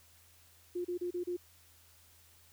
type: tone bursts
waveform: sine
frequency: 354.1 Hz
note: F4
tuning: 24 cents sharp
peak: -33 dBFS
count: 5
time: 0.75-1.368 s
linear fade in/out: 10 ms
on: 98 ms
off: 32 ms
effects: added 84 Hz sine -66 dBFS peak until 2.52 s + white hiss -63 dBFS RMS until 2.52 s